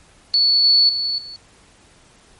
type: tone with level steps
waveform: sine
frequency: 4435 Hz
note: C#8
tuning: in tune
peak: -12 / -10 / -19 / -32 dBFS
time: 0.34-1.36 s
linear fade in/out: 0 ms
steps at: 0.64 / 0.89 / 1.18 s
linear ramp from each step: 2 ms
effects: pink hiss -51 dBFS RMS until 2.39 s + MP3 48 kbps